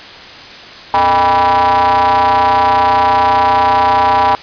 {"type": "ring-modulated tone", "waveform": "square", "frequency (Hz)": 90.5, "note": "F#2", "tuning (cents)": -38, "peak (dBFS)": -6, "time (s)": [0.94, 4.35], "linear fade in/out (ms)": 0, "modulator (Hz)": 890, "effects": ["white hiss -32 dBFS RMS until 4.42 s", "resampled to 11025 Hz"]}